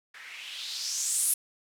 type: noise with low-pass filter sweep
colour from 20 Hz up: violet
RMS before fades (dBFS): -32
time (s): 0.14-1.34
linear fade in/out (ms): 5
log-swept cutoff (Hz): 1700 to 11000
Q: 3.6
effects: none